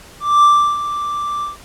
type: tone with ADSR envelope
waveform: triangle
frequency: 1174.7 Hz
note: D6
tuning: in tune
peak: -4 dBFS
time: 0.2-1.57 s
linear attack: 230 ms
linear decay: 340 ms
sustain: -13 dB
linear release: 140 ms
effects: pink hiss -41 dBFS RMS until 1.64 s + low-pass 12000 Hz 12 dB/octave